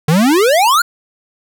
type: exponential sweep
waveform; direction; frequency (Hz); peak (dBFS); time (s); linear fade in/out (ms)
square; up; 145.4 to 1475; -9; 0.08-0.82; 5
effects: none